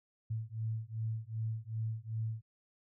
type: beating tone pair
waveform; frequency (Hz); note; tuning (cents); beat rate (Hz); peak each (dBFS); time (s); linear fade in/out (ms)
sine; 110 / 112.6; A2 / A2; 0 / +40; 2.6; -38 / -38; 0.3-2.42; 10
effects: none